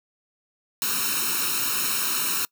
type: noise with comb filter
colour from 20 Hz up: white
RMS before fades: -25 dBFS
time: 0.82-2.45 s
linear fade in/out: 0 ms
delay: 0.74 ms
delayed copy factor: +0.95
effects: noise-tail reverb RT60 0.1 s tail -25 dB re dry + high-pass 200 Hz 12 dB/octave